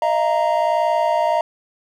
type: chord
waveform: triangle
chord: Eb suspended second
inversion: none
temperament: equal with one note detuned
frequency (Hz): 622.3 / 683.7 / 932.3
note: Eb5 / F5 / Bb5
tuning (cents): 0 / -37 / 0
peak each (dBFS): -18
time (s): 0.02-1.41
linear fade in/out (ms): 2
effects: none